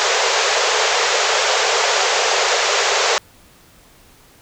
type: band-pass noise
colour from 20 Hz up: pink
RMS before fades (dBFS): -17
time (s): 0-3.18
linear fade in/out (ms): 0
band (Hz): 400 to 7400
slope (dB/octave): 96
effects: pink hiss -49 dBFS RMS until 4.41 s